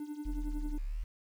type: tone with tremolo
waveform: triangle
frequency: 297.2 Hz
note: D4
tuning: 21 cents sharp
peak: -33 dBFS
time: 0-0.78 s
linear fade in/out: 2 ms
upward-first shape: triangle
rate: 11 Hz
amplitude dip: 80%
type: exponential two-way sweep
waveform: sine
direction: down then up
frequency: 43.66 to 34.65 to 42.23 Hz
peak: -33 dBFS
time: 0.25-1.04 s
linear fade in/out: 10 ms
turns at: 0.84 s
effects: tanh soft clip ceiling -24 dBFS + 10-bit